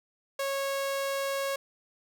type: tone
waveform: sawtooth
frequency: 550 Hz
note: C#5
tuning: 14 cents flat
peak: -25 dBFS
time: 0.39-1.56 s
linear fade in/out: 5 ms
effects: none